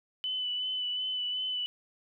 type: tone with vibrato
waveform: sine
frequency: 2999 Hz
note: F#7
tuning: 23 cents sharp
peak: -30 dBFS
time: 0.24-1.66 s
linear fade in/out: 0 ms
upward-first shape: sine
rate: 2.7 Hz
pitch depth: 21 cents each way
effects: none